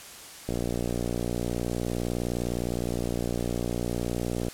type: click train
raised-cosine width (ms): 2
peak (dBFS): -16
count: 239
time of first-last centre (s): 0.49-4.483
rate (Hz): 59.6
effects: white hiss -44 dBFS RMS until 4.53 s + low-pass 11000 Hz 12 dB/octave